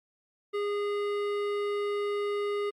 sine tone with hard clipping, 410 Hz, G#4, 22 cents flat, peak -30 dBFS, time 0.53-2.71 s, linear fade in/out 20 ms, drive 14 dB, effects Opus 48 kbps

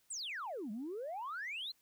sine exponential two-way sweep, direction down then up, 8800 to 198.6 to 4268 Hz, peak -38 dBFS, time 0.1-1.72 s, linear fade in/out 10 ms, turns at 0.71 s, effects tanh soft clip ceiling -36 dBFS + white hiss -73 dBFS RMS until 1.81 s

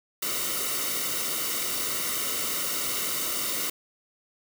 white noise with comb filter, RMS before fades -29 dBFS, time 0.22-3.7 s, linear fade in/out 5 ms, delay 1.2 ms, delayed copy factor -0.7, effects none

